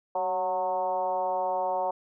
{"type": "tone with frequency modulation", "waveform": "sine", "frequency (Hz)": 736, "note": "F#5", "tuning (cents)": -9, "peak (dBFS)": -25, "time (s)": [0.15, 1.91], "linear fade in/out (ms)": 5, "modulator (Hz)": 179, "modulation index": 1.3, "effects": []}